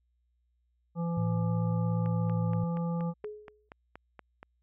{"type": "harmonic tone", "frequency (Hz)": 169.5, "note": "E3", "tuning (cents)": 49, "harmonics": [1, 3, 5, 7], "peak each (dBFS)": [-29, -39, -43, -46], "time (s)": [0.95, 3.14], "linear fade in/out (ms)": 50}
{"type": "tone with vibrato", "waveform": "sine", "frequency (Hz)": 112.4, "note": "A2", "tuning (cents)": 37, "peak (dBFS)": -29, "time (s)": [1.17, 2.64], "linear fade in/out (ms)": 5, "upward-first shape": "triangle", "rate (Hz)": 9, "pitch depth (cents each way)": 16}
{"type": "click train", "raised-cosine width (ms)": 0.5, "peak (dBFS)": -30, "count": 11, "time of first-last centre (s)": [2.06, 4.43], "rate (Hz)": 4.22}
{"type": "tone with exponential decay", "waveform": "sine", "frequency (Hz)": 422.4, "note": "G#4", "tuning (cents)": 29, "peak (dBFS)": -33, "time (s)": [3.24, 3.69], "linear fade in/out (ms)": 1, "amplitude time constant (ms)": 96}
{"effects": ["added 60 Hz sine -70 dBFS peak until 4.62 s"]}